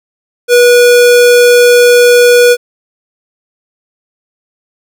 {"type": "tone", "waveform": "square", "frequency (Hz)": 485.8, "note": "B4", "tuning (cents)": -29, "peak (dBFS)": -3, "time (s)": [0.48, 2.57], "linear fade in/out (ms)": 50, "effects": []}